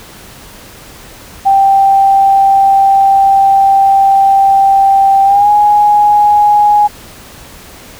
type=tone with pitch glide; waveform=sine; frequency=784 to 830.6 Hz; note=G5 to G#5; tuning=0 to 0 cents; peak=-4 dBFS; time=1.45-6.88 s; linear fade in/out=20 ms; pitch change=+100 cents; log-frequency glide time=5.25-5.5 s; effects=pink hiss -34 dBFS RMS until 7.99 s